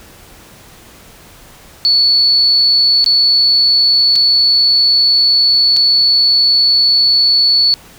triangle tone with dropouts, 4435 Hz, C#8, in tune, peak -4 dBFS, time 1.85-7.74 s, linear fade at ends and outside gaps 0 ms, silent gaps 3.043-3.062 / 4.156-4.16 / 5.765-5.769 s, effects tanh soft clip ceiling -6 dBFS + pink hiss -40 dBFS RMS until 7.98 s

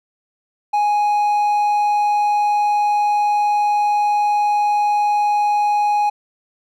triangle tone, 830.6 Hz, G#5, in tune, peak -12 dBFS, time 0.73-6.1 s, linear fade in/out 10 ms, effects none

